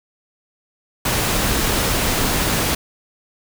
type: noise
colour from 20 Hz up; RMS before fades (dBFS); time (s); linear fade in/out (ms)
pink; -19; 1.05-2.75; 5
effects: none